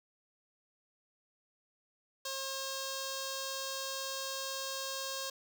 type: tone with notch filter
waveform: 5% pulse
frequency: 538 Hz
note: C5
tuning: 48 cents sharp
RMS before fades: -39 dBFS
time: 2.25-5.3 s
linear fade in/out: 5 ms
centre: 2200 Hz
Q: 1.3
effects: none